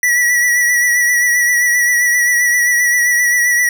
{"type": "tone with vibrato", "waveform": "square", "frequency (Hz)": 1941, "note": "B6", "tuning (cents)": -31, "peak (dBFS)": -11, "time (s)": [0.03, 3.69], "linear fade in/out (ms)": 2, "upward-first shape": "triangle", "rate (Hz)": 7.6, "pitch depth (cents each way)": 40, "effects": []}